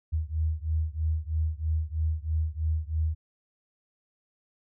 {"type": "beating tone pair", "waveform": "sine", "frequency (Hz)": [77.7, 80.8], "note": ["D#2", "E2"], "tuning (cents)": [-2, -34], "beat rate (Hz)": 3.1, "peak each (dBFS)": [-28, -29], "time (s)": [0.12, 3.15], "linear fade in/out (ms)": 20, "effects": []}